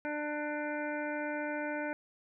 harmonic tone, 297.6 Hz, D4, 23 cents sharp, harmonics 1 / 2 / 3 / 5 / 6 / 7 / 8, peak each -38 / -38 / -42 / -40 / -49 / -47 / -48 dBFS, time 0.05-1.93 s, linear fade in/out 0 ms, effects none

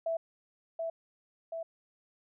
sine tone with echo, 659.3 Hz, E5, in tune, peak -29 dBFS, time 0.06-0.17 s, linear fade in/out 5 ms, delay 730 ms, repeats 2, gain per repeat -3 dB, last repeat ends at 1.63 s, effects none

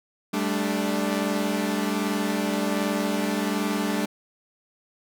sawtooth chord, G suspended second, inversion none, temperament equal with one note detuned, 196 / 217.3 / 293.7 Hz, G3 / A3 / D4, 0 / -21 / 0 cents, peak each -24 dBFS, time 0.33-4.06 s, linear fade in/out 10 ms, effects none

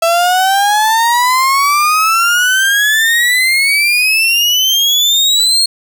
35% pulse exponential sweep, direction up, 659.3 to 4299 Hz, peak -7 dBFS, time 0.02-5.66 s, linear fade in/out 5 ms, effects none

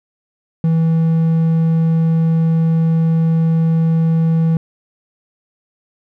triangle tone, 163 Hz, E3, 19 cents flat, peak -9 dBFS, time 0.64-4.57 s, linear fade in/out 2 ms, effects none

